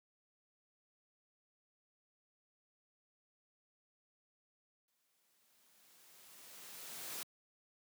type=noise with exponential growth; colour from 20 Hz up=white; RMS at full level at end=-43 dBFS; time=4.88-7.23 s; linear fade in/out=2 ms; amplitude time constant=510 ms; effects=high-pass 150 Hz 12 dB/octave